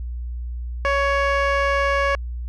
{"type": "tone", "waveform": "15% pulse", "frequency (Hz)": 558, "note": "C#5", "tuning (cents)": 11, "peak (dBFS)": -11, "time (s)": [0.85, 2.15], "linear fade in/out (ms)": 0, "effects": ["added 60 Hz sine -26 dBFS peak until 2.48 s", "low-pass 3000 Hz 12 dB/octave"]}